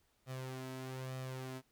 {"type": "tone with flanger", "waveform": "sawtooth", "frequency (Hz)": 130.1, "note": "C3", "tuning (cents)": -9, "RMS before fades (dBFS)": -44, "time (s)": [0.26, 1.62], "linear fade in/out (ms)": 50, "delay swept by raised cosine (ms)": [1.6, 3.1], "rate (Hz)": 1.1, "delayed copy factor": 0.55, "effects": ["pink hiss -75 dBFS RMS until 1.71 s"]}